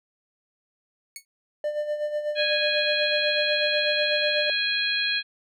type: tone with exponential decay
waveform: 10% pulse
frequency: 2213 Hz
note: C#7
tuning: 3 cents flat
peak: -23 dBFS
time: 1.16-1.25 s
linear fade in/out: 1 ms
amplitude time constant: 18 ms
type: tone with tremolo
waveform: triangle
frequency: 597 Hz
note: D5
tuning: 28 cents sharp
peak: -21 dBFS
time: 1.64-4.5 s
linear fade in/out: 2 ms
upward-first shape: sine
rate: 8.1 Hz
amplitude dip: 60%
type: harmonic tone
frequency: 827 Hz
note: G#5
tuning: 8 cents flat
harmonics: 2 / 3 / 4 / 5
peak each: -28 / -28 / -28 / -28 dBFS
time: 2.35-5.23 s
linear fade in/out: 50 ms
effects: none